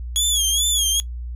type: tone with vibrato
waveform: 20% pulse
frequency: 3340 Hz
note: G#7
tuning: 9 cents sharp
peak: -11 dBFS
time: 0.16-1 s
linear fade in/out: 0 ms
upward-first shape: sine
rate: 2.4 Hz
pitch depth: 100 cents each way
effects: noise-tail reverb RT60 0.1 s tail -19 dB re dry + added 60 Hz sine -27 dBFS peak until 1.35 s